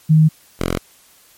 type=tone pair in turn; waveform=sine / 5% pulse; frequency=156.5 / 43.92 Hz; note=D#3 / F1; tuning=+10 / +11 cents; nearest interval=octave + minor seventh; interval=2199 cents; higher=first; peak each=-7 dBFS; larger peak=neither; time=0.09-0.29 / 0.59-0.79 s; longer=neither; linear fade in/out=20 ms; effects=white hiss -50 dBFS RMS until 1.37 s + MP3 64 kbps